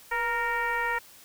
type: tone with frequency modulation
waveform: sine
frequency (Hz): 1396.9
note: F6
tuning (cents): 0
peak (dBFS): -25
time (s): 0.11-0.99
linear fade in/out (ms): 10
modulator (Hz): 457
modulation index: 1.7
effects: white hiss -52 dBFS RMS until 1.24 s